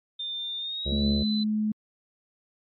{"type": "tone with pitch glide", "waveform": "sine", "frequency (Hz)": [3599, 4016], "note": ["A7", "B7"], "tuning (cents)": [38, 28], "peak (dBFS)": -30, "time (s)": [0.19, 1.44], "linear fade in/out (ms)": 10, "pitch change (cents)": 190, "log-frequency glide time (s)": [0.57, 1.09]}
{"type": "harmonic tone", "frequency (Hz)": 70, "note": "C#2", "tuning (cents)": 18, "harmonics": [1, 2, 3, 5, 6, 7, 8, 9], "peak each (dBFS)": [-28, -35, -36, -38, -42, -41, -42, -44], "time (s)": [0.85, 1.24], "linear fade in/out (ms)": 20}
{"type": "tone", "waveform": "sine", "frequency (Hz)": 214.1, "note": "A3", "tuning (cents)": -47, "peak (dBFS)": -23, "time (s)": [0.92, 1.72], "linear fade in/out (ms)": 5}
{"effects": ["MP3 32 kbps"]}